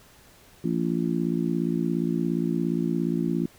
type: harmonic tone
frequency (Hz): 57.2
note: A#1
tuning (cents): -32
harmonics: 3 / 4 / 5 / 6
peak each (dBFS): -27 / -28 / -29 / -30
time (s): 0.64-3.46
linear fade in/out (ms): 5
effects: pink hiss -54 dBFS RMS until 3.58 s